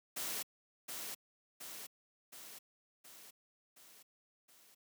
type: noise with echo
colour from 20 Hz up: white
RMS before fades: -40 dBFS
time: 0.16-0.43 s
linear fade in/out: 10 ms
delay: 720 ms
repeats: 6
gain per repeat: -4 dB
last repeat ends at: 4.75 s
effects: high-pass 150 Hz 12 dB/octave